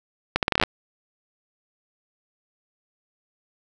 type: accelerating click train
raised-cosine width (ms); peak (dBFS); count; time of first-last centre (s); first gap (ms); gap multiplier
0.3; -3; 10; 0.36-0.636; 68; 0.78
effects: none